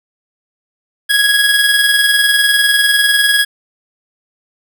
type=tone with tremolo; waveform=25% pulse; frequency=1661.2 Hz; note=G#6; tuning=in tune; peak=-4 dBFS; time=1.09-3.45 s; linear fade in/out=20 ms; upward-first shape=square; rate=20 Hz; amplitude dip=35%; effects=none